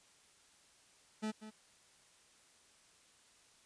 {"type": "tone with echo", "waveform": "40% pulse", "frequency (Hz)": 216.2, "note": "A3", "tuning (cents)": -30, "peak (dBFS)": -35, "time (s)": [1.22, 1.32], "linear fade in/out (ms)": 20, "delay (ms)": 190, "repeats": 1, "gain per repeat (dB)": -12, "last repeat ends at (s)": 1.51, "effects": ["white hiss -66 dBFS RMS until 3.65 s", "resampled to 22050 Hz"]}